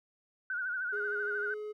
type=tone with vibrato; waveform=sine; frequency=1480 Hz; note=F#6; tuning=in tune; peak=-32 dBFS; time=0.5-1.54 s; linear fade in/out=2 ms; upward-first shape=sine; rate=13 Hz; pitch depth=78 cents each way
type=tone with pitch glide; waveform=triangle; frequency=414.5 to 423.2 Hz; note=G#4 to G#4; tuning=-3 to +33 cents; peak=-35 dBFS; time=0.92-1.73 s; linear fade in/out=20 ms; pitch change=+36 cents; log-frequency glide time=1.46-1.54 s
effects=none